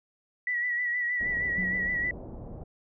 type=tone with vibrato; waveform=sine; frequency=1945 Hz; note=B6; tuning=27 cents flat; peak=-26 dBFS; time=0.47-2.11 s; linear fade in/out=2 ms; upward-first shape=sine; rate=6.4 Hz; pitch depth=41 cents each way
type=low-pass noise; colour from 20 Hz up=pink; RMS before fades=-41 dBFS; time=1.2-2.64 s; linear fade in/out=10 ms; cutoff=700 Hz; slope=24 dB/octave
type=tone with exponential decay; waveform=sine; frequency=185 Hz; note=F#3; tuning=in tune; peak=-30 dBFS; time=1.58-2.41 s; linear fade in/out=5 ms; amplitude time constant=180 ms
effects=none